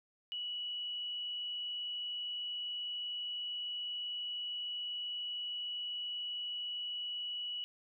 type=tone with frequency modulation; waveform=sine; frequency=2937 Hz; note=F#7; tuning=13 cents flat; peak=-37 dBFS; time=0.32-7.64 s; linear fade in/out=0 ms; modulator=72.9 Hz; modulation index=0.35; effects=none